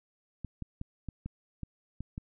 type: clicks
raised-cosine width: 5 ms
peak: -25 dBFS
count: 8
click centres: 0.447 / 0.623 / 0.814 / 1.087 / 1.26 / 1.633 / 2.006 / 2.179 s
effects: none